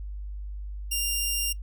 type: tone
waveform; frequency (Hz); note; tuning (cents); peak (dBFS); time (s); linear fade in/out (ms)
10% pulse; 2794; F7; 0; -17; 0.91-1.53; 10
effects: noise-tail reverb RT60 0.1 s tail -22 dB re dry + added 50 Hz sine -33 dBFS peak until 1.62 s